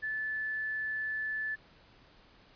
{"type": "tone", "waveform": "sine", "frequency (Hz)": 1742, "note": "A6", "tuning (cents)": -18, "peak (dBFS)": -32, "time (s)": [0.02, 1.56], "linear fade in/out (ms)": 20, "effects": ["pink hiss -60 dBFS RMS until 2.55 s", "resampled to 11025 Hz"]}